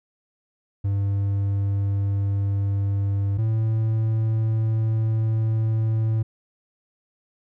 triangle tone pair in turn, 99.6 / 110.86 Hz, G2 / A2, +28 / +13 cents, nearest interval major second, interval 185 cents, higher second, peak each -18 / -17 dBFS, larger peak second, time 0.84-3.38 / 3.38-6.23 s, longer second, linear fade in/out 10 ms, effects none

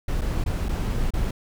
brown noise with dropouts, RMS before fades -24 dBFS, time 0.08-1.31 s, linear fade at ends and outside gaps 5 ms, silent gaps 0.212-0.216 / 0.44-0.461 / 0.686-0.69 / 1.106-1.136 s, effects none

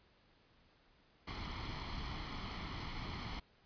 pink noise with comb filter, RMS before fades -43 dBFS, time 1.27-3.4 s, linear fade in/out 10 ms, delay 0.94 ms, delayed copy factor +0.6, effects pink hiss -69 dBFS RMS until 3.65 s + resampled to 11025 Hz

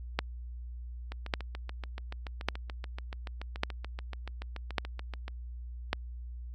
two click trains, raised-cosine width 0.3 ms, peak -11 / -24 dBFS, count 6 / 30, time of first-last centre 0.19-5.931 / 1.12-5.281 s, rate 0.871 / 6.97 Hz, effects added 60 Hz sine -39 dBFS peak until 6.54 s + AAC 48 kbps

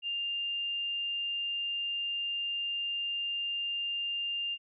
sine tone, 2800 Hz, F7, 4 cents sharp, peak -31 dBFS, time 0.02-4.58 s, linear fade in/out 50 ms, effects none

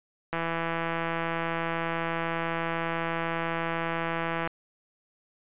click train, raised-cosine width 0.5 ms, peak -15 dBFS, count 689, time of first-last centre 0.33-4.475 s, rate 166 Hz, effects resampled to 8000 Hz

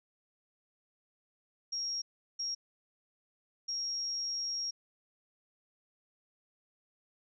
sine tone bursts at uneven times, 5590 Hz, F8, 1 cent sharp, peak -33 dBFS, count 3, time 1.72-2.02 / 2.39-2.55 / 3.68-4.71 s, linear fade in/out 10 ms, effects none

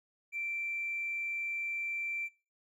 triangle tone, 2347 Hz, D7, 2 cents flat, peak -30 dBFS, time 0.32-2.29 s, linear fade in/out 50 ms, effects noise-tail reverb RT60 0.4 s tail -24 dB re dry + tanh soft clip ceiling -32 dBFS

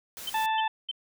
white noise, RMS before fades -41 dBFS, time 0.17-0.46 s, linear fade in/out 0 ms
sine tone bursts, 3096 Hz, G7, 22 cents flat, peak -29 dBFS, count 3, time 0.27-0.914 s, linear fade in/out 5 ms, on 28 ms, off 280 ms
harmonic tone, 880 Hz, A5, in tune, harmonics 1 / 2 / 3 / 4, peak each -25 / -34 / -37 / -38 dBFS, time 0.34-0.68 s, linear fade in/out 5 ms
effects none

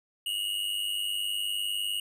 square tone with amplitude modulation, 2878 Hz, F#7, 49 cents flat, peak -26 dBFS, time 0.26-2 s, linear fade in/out 5 ms, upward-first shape sine, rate 99.8 Hz, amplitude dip 80%, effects none

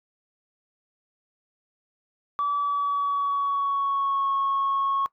sine tone with pitch glide, 1151 to 1097.8 Hz, D6 to C#6, -35 to -17 cents, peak -21 dBFS, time 2.39-5.06 s, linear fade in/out 0 ms, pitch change -82 cents, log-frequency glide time 2.56-4.3 s, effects noise-tail reverb RT60 0.1 s tail -20 dB re dry + tanh soft clip ceiling -18 dBFS

